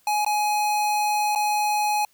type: tone with dropouts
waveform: square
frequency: 839 Hz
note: G#5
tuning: 17 cents sharp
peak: -21 dBFS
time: 0.07-2.05 s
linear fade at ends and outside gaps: 2 ms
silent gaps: 0.248-0.263 / 1.351-1.358 s
effects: white hiss -62 dBFS RMS until 2.13 s